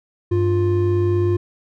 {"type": "tone pair together", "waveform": "triangle", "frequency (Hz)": [98.55, 351.2], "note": ["G2", "F4"], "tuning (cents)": [10, 10], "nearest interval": "octave + minor seventh", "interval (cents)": 2200, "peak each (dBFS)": -16, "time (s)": [0.31, 1.37], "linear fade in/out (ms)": 10, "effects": []}